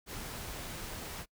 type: noise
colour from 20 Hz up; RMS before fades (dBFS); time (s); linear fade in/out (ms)
pink; -42; 0.06-1.26; 50
effects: noise-tail reverb RT60 0.1 s tail -25 dB re dry